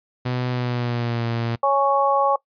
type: tone with pitch glide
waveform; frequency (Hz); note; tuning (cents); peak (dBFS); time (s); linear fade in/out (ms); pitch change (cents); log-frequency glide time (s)
sawtooth; 124.9 to 116.54; B2 to A#2; +20 to 0; -18; 0.25-1.56; 10; -120; 0.5-1.25
type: harmonic tone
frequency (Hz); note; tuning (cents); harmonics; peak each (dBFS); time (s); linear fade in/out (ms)
277.2; C#4; 0; 2 / 3 / 4; -20 / -20 / -20; 1.63-2.36; 5
effects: noise-tail reverb RT60 0.1 s tail -21 dB re dry + resampled to 11025 Hz